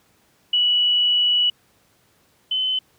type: tone pair in turn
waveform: sine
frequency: 2943 / 3043 Hz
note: F#7 / F#7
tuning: -10 / +48 cents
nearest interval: minor second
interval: 58 cents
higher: second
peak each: -15 / -19 dBFS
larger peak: first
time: 0.53-1.5 / 2.51-2.79 s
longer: first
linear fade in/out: 5 ms
effects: pink hiss -60 dBFS RMS until 2.98 s + high-pass 80 Hz 12 dB/octave